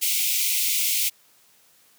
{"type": "high-pass noise", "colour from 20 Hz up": "white", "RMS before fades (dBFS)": -23, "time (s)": [0.01, 1.1], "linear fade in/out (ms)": 20, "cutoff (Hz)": 2100, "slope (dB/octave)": 96, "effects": ["white hiss -58 dBFS RMS until 1.98 s", "high-pass 100 Hz 12 dB/octave"]}